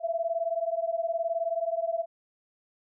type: beating tone pair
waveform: sine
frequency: 659.3 / 678.3 Hz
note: E5 / E5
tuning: 0 / +49 cents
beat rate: 19 Hz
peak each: -29 / -30 dBFS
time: 0-2.06 s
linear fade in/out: 50 ms
effects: none